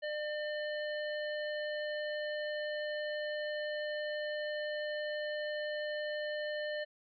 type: harmonic tone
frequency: 601 Hz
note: D5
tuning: 40 cents sharp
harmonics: 1 / 3 / 5 / 7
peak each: -36 / -41 / -48 / -50 dBFS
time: 0.02-6.85 s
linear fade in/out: 20 ms
effects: none